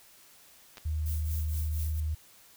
clicks, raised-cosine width 0.2 ms, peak -28 dBFS, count 2, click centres 0.772 / 0.781 s
sine tone, 77.4 Hz, D#2, 9 cents flat, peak -28 dBFS, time 0.85-2.15 s, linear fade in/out 10 ms
violet noise with tremolo, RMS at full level -40 dBFS, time 1.06-2 s, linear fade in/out 0 ms, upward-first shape triangle, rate 4.3 Hz, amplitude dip 80%
effects white hiss -57 dBFS RMS until 2.56 s

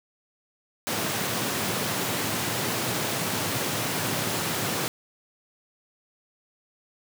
pink high-pass noise, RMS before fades -28 dBFS, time 0.87-4.88 s, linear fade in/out 0 ms, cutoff 100 Hz, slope 48 dB/octave, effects none

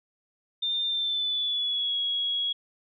sine tone with pitch glide, 3605 to 3325 Hz, A7 to G#7, +41 to +1 cents, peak -25 dBFS, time 0.62-2.53 s, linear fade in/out 10 ms, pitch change -140 cents, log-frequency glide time 0.85-1.97 s, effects none

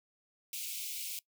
white high-pass noise, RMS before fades -40 dBFS, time 0.53-1.19 s, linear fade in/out 2 ms, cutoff 2200 Hz, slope 96 dB/octave, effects noise-tail reverb RT60 0.1 s tail -20 dB re dry

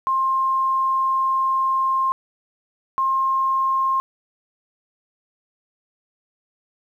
sine tone pair in turn, 1060 / 1064.4 Hz, C6 / C6, +22 / +29 cents, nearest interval unison, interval 7 cents, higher second, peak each -17 dBFS, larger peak neither, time 0.07-2.12 / 2.98-4 s, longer first, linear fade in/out 0 ms, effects 9-bit

